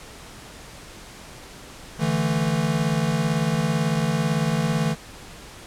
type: chord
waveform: square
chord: D suspended second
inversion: none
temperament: equal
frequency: 146.83 / 164.81 / 220 Hz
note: D3 / E3 / A3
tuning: 0 / 0 / 0 cents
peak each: -26 / -24 / -27 dBFS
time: 1.98-4.96 s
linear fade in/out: 50 ms
effects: pink hiss -42 dBFS RMS until 5.66 s + low-pass 10000 Hz 12 dB/octave